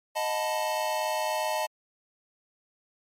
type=chord; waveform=square; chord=B dominant seventh; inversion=first; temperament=equal with one note detuned; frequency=622.3 / 725.6 / 880 / 987.8 Hz; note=D#5 / F#5 / A5 / B5; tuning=0 / -34 / 0 / 0 cents; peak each=-31 / -37 / -31 / -37 dBFS; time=0.15-1.67 s; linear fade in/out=20 ms; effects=MP3 64 kbps